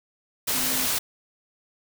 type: tone in noise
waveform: sine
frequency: 258 Hz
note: C4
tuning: 24 cents flat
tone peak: -35 dBFS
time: 0.54-0.86 s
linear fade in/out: 10 ms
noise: white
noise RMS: -25 dBFS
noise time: 0.47-0.99 s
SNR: -13 dB
effects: none